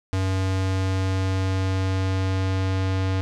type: tone with low-pass filter sweep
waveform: square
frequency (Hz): 94.8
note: F#2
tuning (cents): +43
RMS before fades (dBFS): -23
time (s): 0.13-3.21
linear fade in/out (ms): 0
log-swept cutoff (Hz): 7200 to 4700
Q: 0.87
effects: none